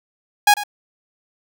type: tone with echo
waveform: sawtooth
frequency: 826 Hz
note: G#5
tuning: 10 cents flat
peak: -5 dBFS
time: 0.47-0.54 s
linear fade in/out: 5 ms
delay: 97 ms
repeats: 1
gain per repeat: -15 dB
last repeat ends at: 0.637 s
effects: none